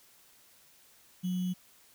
sine tone with sample-and-hold, 182 Hz, F#3, 28 cents flat, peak -29 dBFS, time 1.23-1.54 s, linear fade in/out 20 ms, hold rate 3150 Hz, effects white hiss -61 dBFS RMS until 1.94 s

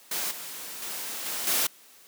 white noise with level steps, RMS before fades -30 / -39 / -35 / -32 / -25 dBFS, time 0.11-1.67 s, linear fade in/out 5 ms, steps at 0.31 / 0.82 / 1.26 / 1.47 s, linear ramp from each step 2 ms, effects white hiss -54 dBFS RMS until 2.07 s + high-pass 200 Hz 12 dB/octave

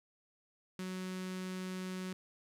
sawtooth tone with notch filter, 185.4 Hz, F#3, 4 cents sharp, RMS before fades -41 dBFS, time 0.79-2.13 s, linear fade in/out 2 ms, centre 700 Hz, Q 1.1, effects low-pass 11000 Hz 12 dB/octave + 12-bit

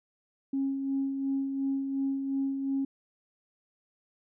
sine tone with tremolo, 272.3 Hz, C#4, 31 cents flat, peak -25 dBFS, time 0.53-2.85 s, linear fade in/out 5 ms, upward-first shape sine, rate 2.8 Hz, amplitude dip 45%, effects tanh soft clip ceiling -21 dBFS

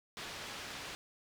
white low-pass noise, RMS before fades -45 dBFS, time 0.17-0.95 s, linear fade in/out 0 ms, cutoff 4000 Hz, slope 12 dB/octave, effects none

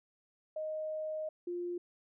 sine tone pair in turn, 622.3 / 351.2 Hz, D#5 / F4, 0 / +10 cents, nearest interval minor seventh, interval 990 cents, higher first, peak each -35 / -35 dBFS, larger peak neither, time 0.56-1.29 / 1.47-1.78 s, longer first, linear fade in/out 5 ms, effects none

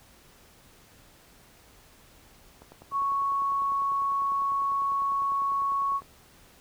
click train, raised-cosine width 1 ms, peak -33 dBFS, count 35, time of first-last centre 2.62-6.02 s, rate 10 Hz
sine tone, 1108.7 Hz, C#6, in tune, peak -24 dBFS, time 2.91-6.01 s, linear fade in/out 50 ms
effects pink hiss -56 dBFS RMS until 6.6 s

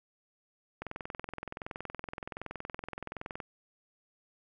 click train, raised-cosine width 0.5 ms, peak -23 dBFS, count 56, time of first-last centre 0.82-3.402 s, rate 21.3 Hz, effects none

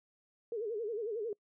sine tone with vibrato, 440 Hz, A4, in tune, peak -34 dBFS, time 0.52-1.33 s, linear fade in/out 2 ms, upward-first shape sine, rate 11 Hz, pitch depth 140 cents each way, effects noise-tail reverb RT60 0.1 s tail -26 dB re dry

